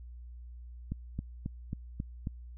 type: click train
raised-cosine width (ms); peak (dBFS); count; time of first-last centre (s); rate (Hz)
5; -22; 6; 0.92-2.271; 3.7
effects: added 60 Hz sine -44 dBFS peak until 2.57 s